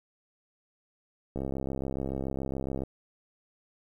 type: click train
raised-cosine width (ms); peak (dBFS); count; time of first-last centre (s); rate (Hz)
2; -20; 100; 1.36-2.835; 67.1
effects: 10-bit